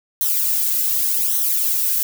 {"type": "noise with flanger", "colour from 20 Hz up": "violet", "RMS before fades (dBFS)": -19, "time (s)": [0.21, 2.03], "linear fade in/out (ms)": 0, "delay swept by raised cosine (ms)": [0.41, 2.21], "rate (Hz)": 0.87, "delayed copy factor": -0.8, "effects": []}